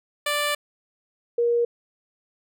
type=tone pair in turn; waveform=10% pulse / sine; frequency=587.3 / 473.2 Hz; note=D5 / A#4; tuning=0 / +26 cents; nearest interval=major third; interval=374 cents; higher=first; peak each=-14 / -18 dBFS; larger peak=first; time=0.26-0.55 / 1.38-1.65 s; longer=first; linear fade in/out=5 ms; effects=none